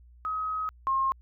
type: tone pair in turn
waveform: sine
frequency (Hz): 1269 / 1069.8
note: D#6 / C6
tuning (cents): +34 / +38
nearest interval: minor third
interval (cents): 296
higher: first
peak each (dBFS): -28 / -23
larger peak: second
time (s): 0.25-0.69 / 0.87-1.12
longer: first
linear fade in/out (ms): 0
effects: added 60 Hz sine -51 dBFS peak until 1.21 s